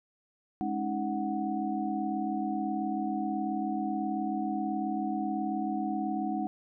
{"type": "tone cluster", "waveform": "sine", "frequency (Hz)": [209.2, 276.6, 315.1, 740], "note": ["G#3", "C#4", "D#4", "F#5"], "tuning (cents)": [13, -4, 22, 0], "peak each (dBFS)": [-34, -36, -34, -34], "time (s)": [0.61, 6.47], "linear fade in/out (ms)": 0, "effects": []}